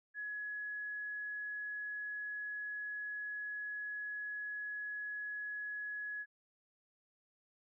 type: tone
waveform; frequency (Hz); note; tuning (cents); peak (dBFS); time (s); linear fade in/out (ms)
sine; 1685; G#6; +25; -39; 0.14-6.26; 50
effects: none